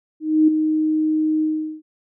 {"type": "tone with ADSR envelope", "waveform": "sine", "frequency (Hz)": 311.1, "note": "D#4", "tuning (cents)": 0, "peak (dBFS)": -9, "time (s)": [0.2, 1.82], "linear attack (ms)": 280, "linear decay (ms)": 6, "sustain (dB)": -7, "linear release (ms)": 400, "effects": []}